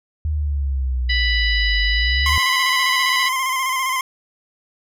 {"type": "exponential two-way sweep", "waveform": "sine", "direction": "down then up", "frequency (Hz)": [77.78, 49, 77.78], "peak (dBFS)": -18, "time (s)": [0.25, 2.38], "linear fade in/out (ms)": 0, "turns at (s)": 1.83}
{"type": "harmonic tone", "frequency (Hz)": 987.8, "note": "B5", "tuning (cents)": 0, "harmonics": [2, 3, 4, 5], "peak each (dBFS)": [-20, -24, -26, -28], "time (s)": [1.09, 3.29], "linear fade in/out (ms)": 10}
{"type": "tone with vibrato", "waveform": "25% pulse", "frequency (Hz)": 1046.5, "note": "C6", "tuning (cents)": 0, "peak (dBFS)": -15, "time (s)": [2.26, 4.01], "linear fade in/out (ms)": 2, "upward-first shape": "square", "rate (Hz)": 15, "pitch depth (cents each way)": 35}
{"effects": []}